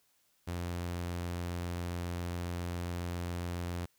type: tone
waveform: sawtooth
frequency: 87.31 Hz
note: F2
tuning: in tune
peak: -31 dBFS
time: 0.47-3.86 s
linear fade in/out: 10 ms
effects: white hiss -72 dBFS RMS until 3.98 s